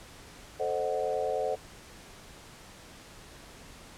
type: chord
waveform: sine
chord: A diminished seventh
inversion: none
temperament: equal with one note detuned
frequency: 440 / 523.3 / 613.3 / 740 Hz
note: A4 / C5 / Eb5 / Gb5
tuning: 0 / 0 / -25 / 0 cents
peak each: -33 / -32 / -34 / -34 dBFS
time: 0.59-1.56 s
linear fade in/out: 20 ms
effects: pink hiss -50 dBFS RMS until 3.97 s + low-pass 10000 Hz 12 dB/octave